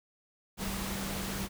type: tone in noise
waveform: sine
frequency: 194.8 Hz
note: G3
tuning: 11 cents flat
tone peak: -38 dBFS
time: 0.57-1.49 s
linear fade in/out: 50 ms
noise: pink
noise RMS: -37 dBFS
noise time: 0.57-1.49 s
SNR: -4 dB
effects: none